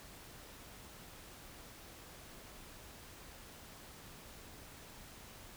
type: silence
effects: pink hiss -54 dBFS RMS until 5.56 s